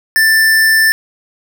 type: tone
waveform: square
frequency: 1772 Hz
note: A6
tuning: 12 cents sharp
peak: -8 dBFS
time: 0.16-0.92 s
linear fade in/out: 0 ms
effects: none